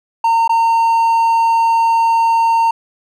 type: tone with dropouts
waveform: triangle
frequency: 915 Hz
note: A#5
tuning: 32 cents flat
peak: -8 dBFS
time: 0.24-2.71 s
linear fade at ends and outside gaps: 5 ms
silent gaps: 0.478-0.493 s
effects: none